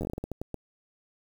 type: slowing click train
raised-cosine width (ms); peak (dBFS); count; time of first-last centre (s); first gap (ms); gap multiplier
2; -20; 12; 0.01-0.543; 10; 1.29
effects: 8-bit